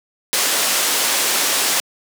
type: low-pass noise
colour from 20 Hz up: white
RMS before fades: -18 dBFS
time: 0.33-1.8 s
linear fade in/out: 0 ms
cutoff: 10000 Hz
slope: 12 dB/octave
effects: high-pass 300 Hz 12 dB/octave